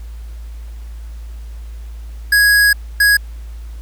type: tone bursts at uneven times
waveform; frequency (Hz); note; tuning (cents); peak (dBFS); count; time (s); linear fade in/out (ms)
square; 1661.2; G#6; 0; -9; 2; 2.32-2.73 / 3-3.17; 5
effects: added 56 Hz sine -27 dBFS peak until 3.81 s + pink hiss -49 dBFS RMS until 3.81 s